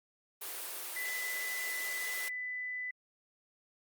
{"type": "high-pass noise", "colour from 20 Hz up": "white", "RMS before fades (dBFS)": -41, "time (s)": [0.41, 2.29], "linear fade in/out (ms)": 10, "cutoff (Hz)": 320, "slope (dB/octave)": 48}
{"type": "tone", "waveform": "sine", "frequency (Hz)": 1997, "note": "B6", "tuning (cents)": 19, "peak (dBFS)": -36, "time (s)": [0.96, 2.91], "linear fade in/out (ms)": 5}
{"effects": ["Opus 32 kbps"]}